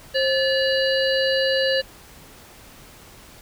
harmonic tone with a mistuned harmonic, 577 Hz, D5, 31 cents flat, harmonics 1 / 3 / 5 / 7 / 8, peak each -20 / -25 / -27 / -28 / -29 dBFS, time 0.14-1.82 s, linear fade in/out 20 ms, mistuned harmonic 1, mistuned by -140 cents, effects pink hiss -46 dBFS RMS until 3.41 s

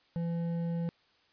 triangle tone with hard clipping, 168.8 Hz, E3, 41 cents sharp, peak -32 dBFS, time 0.16-0.89 s, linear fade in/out 0 ms, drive 11 dB, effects white hiss -67 dBFS RMS until 1.32 s + resampled to 11025 Hz

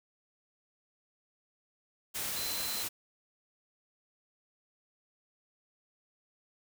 sine tone in noise, 4068 Hz, C8, 50 cents flat, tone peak -39 dBFS, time 2.35-2.84 s, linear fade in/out 20 ms, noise white, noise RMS -36 dBFS, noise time 2.14-2.89 s, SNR -6 dB, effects none

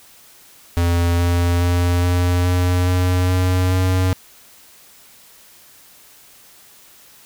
square tone with pitch steps, 86 / 86.9 / 87.81 / 88.72 / 89.65 / 90.59 / 91.54 / 92.49 Hz, F2 / F2 / F2 / F2 / F2 / F#2 / F#2 / F#2, -26 / -8 / +10 / +28 / +46 / -36 / -18 / 0 cents, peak -15 dBFS, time 0.77-4.13 s, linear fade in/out 0 ms, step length 420 ms, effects white hiss -47 dBFS RMS until 7.25 s

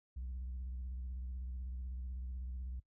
sine tone with vibrato, 62.9 Hz, B1, 32 cents sharp, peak -38 dBFS, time 0.16-2.8 s, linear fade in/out 10 ms, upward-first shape square, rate 16 Hz, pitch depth 80 cents each way, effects noise-tail reverb RT60 0.1 s tail -19 dB re dry + tanh soft clip ceiling -38 dBFS

